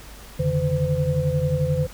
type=tone cluster; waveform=sine; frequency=86.4 / 141.9 / 153.2 / 509 Hz; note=F2 / C#3 / D#3 / C5; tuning=-18 / +41 / -27 / -48 cents; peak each=-28 / -23 / -24 / -25 dBFS; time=0.39-1.87 s; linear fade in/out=10 ms; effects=added 50 Hz sine -43 dBFS peak until 1.93 s + pink hiss -44 dBFS RMS until 1.93 s